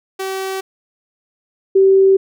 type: tone pair in turn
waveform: sawtooth / sine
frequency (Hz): 383 / 386.1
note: G4 / G4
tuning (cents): -40 / -26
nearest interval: unison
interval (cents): 14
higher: second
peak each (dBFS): -17 / -7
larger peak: second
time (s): 0.19-0.61 / 1.75-2.17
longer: neither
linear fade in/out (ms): 10
effects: none